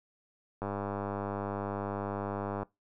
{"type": "click train", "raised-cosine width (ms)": 1, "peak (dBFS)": -21, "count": 202, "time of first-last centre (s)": [0.62, 2.63], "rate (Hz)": 100, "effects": ["noise-tail reverb RT60 0.2 s tail -22 dB re dry"]}